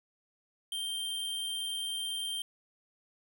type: tone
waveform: square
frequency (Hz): 3159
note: G7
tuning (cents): +13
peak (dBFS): -34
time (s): 0.72-2.42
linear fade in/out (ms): 2
effects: none